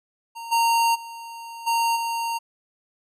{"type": "tone with level steps", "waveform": "square", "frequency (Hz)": 924, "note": "A#5", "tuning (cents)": -16, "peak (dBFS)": [-34, -18, -36, -20, -25], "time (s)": [0.35, 2.39], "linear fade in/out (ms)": 20, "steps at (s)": [0.51, 0.94, 1.66, 1.95], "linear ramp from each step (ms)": 20, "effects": ["resampled to 32000 Hz"]}